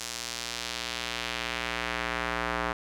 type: tone with band-pass filter sweep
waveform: square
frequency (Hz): 59.2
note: A#1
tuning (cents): +27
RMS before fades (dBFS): -33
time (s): 0-2.73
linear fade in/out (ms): 5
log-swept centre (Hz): 6400 to 1300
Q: 1.1
effects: none